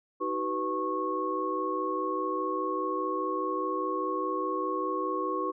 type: tone cluster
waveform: sine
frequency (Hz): 315.7 / 380.6 / 494.2 / 1096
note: D#4 / F#4 / B4 / C#6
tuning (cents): +25 / +49 / +1 / -20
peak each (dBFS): -35 / -34 / -35 / -31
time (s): 0.2-5.52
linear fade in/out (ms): 20
effects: none